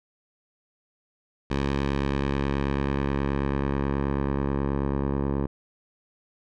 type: tone with low-pass filter sweep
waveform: 10% pulse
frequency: 69.3 Hz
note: C#2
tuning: in tune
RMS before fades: -26 dBFS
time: 1.5-5.47 s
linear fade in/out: 10 ms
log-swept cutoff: 4200 to 870 Hz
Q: 0.77
effects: none